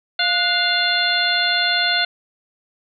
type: harmonic tone with a mistuned harmonic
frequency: 698.5 Hz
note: F5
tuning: in tune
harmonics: 1 / 2 / 3 / 4 / 5 / 6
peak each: -25 / -21 / -25 / -26 / -22 / -22 dBFS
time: 0.19-2.05 s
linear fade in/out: 5 ms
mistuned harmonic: 2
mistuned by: +81 cents
effects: none